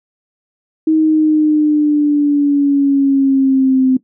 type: linear sweep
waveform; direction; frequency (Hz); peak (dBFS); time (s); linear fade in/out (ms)
sine; down; 316.6 to 258.2; -8; 0.87-3.97; 5
effects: noise-tail reverb RT60 0.1 s tail -17 dB re dry